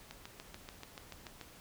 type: click train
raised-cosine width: 0.2 ms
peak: -28 dBFS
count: 10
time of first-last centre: 0.11-1.412 s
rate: 6.91 Hz
effects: pink hiss -56 dBFS RMS until 1.6 s